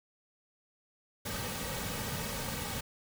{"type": "noise with comb filter", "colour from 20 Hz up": "pink", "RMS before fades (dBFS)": -37, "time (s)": [1.25, 2.81], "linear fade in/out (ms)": 10, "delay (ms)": 2.9, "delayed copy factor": -0.6, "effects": []}